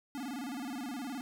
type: tone with vibrato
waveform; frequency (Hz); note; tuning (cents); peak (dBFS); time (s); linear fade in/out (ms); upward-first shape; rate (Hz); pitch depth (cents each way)
square; 261.6; C4; 0; -38; 0.15-1.21; 0; square; 19; 150
effects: none